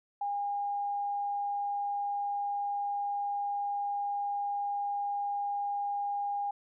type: tone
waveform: sine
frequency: 811 Hz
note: G#5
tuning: 41 cents flat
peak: -30 dBFS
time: 0.21-6.51 s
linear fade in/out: 5 ms
effects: none